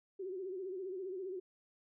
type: tone with vibrato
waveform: sine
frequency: 375.6 Hz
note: F#4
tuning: 26 cents sharp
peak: -39 dBFS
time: 0.19-1.4 s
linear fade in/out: 10 ms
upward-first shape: sine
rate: 15 Hz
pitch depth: 87 cents each way
effects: none